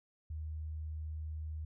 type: tone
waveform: sine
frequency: 77.78 Hz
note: D#2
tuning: in tune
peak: -38 dBFS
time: 0.3-1.65 s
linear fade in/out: 5 ms
effects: none